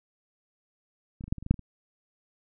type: clicks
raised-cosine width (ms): 5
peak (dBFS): -29 / -26 / -30 / -13 / -27 / -28 / -24 / -7 / -25 / -30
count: 10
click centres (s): 1.209 / 1.24 / 1.28 / 1.325 / 1.383 / 1.426 / 1.464 / 1.51 / 1.542 / 1.593
effects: none